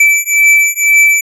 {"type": "beating tone pair", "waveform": "square", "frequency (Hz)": [2318, 2320], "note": ["D7", "D7"], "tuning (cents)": [-23, -22], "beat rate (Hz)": 2, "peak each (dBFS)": -10, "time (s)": [0, 1.21], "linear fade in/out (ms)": 5, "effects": ["low-pass 12000 Hz 12 dB/octave"]}